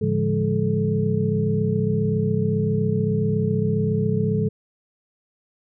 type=tone cluster; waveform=sine; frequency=107.9 / 143.9 / 171.3 / 205.6 / 432.1 Hz; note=A2 / D3 / F3 / G#3 / A4; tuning=-33 / -35 / -33 / -17 / -31 cents; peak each=-25 dBFS; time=0.01-4.49 s; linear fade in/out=10 ms; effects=none